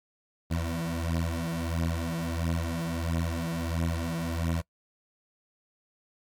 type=beating tone pair; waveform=20% pulse; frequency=82.41 / 83.91 Hz; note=E2 / E2; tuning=0 / +31 cents; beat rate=1.5 Hz; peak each=-26 dBFS; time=0.5-4.62 s; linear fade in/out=20 ms; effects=noise-tail reverb RT60 0.1 s tail -24 dB re dry + MP3 96 kbps